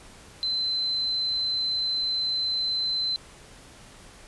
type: tone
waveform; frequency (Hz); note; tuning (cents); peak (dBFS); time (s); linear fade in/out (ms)
sine; 4064; B7; +49; -24; 0.43-3.16; 0
effects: pink hiss -49 dBFS RMS until 4.27 s + resampled to 24000 Hz